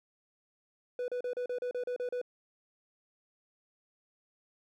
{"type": "tone bursts", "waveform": "triangle", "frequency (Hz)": 493.9, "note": "B4", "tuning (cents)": 0, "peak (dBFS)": -30, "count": 10, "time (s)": [0.99, 2.215], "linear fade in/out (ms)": 2, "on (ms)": 91, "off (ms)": 35, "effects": []}